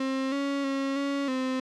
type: tone with pitch steps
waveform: 35% pulse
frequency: 265.7 / 279.2 / 272.7 / 279.6 / 259.3 Hz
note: C4 / C#4 / C#4 / C#4 / C4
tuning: +27 / +13 / -28 / +15 / -15 cents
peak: -25 dBFS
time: 0-1.6 s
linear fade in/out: 5 ms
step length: 320 ms
effects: low-pass 5000 Hz 12 dB/octave